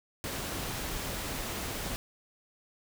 pink noise, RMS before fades -36 dBFS, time 0.24-1.96 s, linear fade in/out 0 ms, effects none

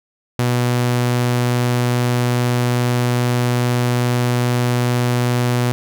sawtooth tone, 122.4 Hz, B2, 15 cents flat, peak -11 dBFS, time 0.39-5.72 s, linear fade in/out 0 ms, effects none

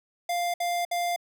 square tone bursts, 698.5 Hz, F5, in tune, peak -26 dBFS, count 3, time 0.29-1.162 s, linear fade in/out 5 ms, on 250 ms, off 61 ms, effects none

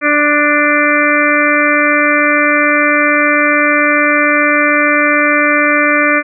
harmonic tone, 294.8 Hz, D4, 7 cents sharp, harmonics 1 / 2 / 4 / 5 / 6 / 7 / 8, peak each -16 / -16 / -16 / -16 / -16 / -16 / -16 dBFS, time 0.01-6.23 s, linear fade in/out 50 ms, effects none

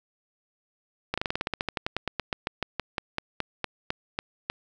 slowing click train, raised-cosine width 0.3 ms, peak -11 dBFS, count 27, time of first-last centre 1.14-4.5 s, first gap 36 ms, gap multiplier 1.09, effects none

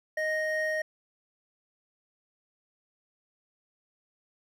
triangle tone pair together, 622.7 / 1864.7 Hz, D#5 / A#6, +1 / 0 cents, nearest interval octave + perfect fifth, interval 1899 cents, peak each -28 dBFS, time 0.17-0.82 s, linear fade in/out 5 ms, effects none

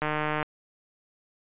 click train, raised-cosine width 0.5 ms, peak -13 dBFS, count 63, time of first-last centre 0.02-0.428 s, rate 152 Hz, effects resampled to 8000 Hz

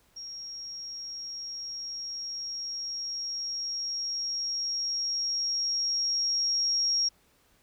sine tone with level ramp, 5588 Hz, F8, in tune, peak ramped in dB -38 to -23 dBFS, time 0.16-7.09 s, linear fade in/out 10 ms, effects pink hiss -65 dBFS RMS until 7.62 s

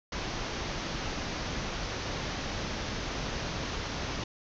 pink low-pass noise, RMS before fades -35 dBFS, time 0.12-4.24 s, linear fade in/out 5 ms, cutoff 6400 Hz, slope 96 dB/octave, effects none

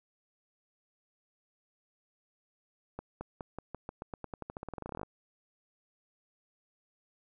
accelerating click train, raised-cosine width 1 ms, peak -25 dBFS, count 26, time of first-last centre 2.99-5.032 s, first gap 220 ms, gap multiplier 0.9, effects none

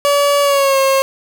30% pulse tone with pitch glide, 571 to 539 Hz, D5 to C#5, -49 to -49 cents, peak -8 dBFS, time 0.05-1.02 s, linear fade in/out 0 ms, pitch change -100 cents, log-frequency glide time 0.42-0.78 s, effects none

